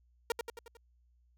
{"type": "tone with echo", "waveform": "sawtooth", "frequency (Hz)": 466.2, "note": "A#4", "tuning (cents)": 0, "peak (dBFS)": -25, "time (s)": [0.3, 0.32], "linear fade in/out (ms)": 2, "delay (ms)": 90, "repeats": 5, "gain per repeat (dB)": -5, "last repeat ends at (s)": 0.77, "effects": ["added 60 Hz sine -65 dBFS peak until 1.37 s"]}